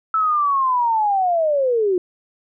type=linear sweep; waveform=sine; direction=down; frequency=1318.5 to 349.2 Hz; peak=-15 dBFS; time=0.14-1.98 s; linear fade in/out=2 ms; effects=none